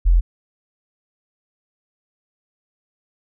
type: tone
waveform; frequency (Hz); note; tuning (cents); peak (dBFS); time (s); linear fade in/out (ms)
sine; 43; F1; -26; -10; 0.05-0.21; 20
effects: none